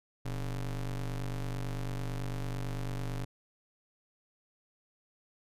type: ring-modulated tone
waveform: square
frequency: 72 Hz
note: D2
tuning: 34 cents flat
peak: -31 dBFS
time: 0.25-3.25 s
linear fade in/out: 10 ms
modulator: 47.5 Hz
effects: resampled to 32000 Hz